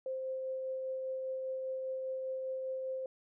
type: tone with tremolo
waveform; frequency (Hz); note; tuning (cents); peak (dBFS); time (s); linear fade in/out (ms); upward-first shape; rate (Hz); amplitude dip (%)
sine; 523.3; C5; 0; -34; 0.06-3.06; 2; triangle; 5; 25
effects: none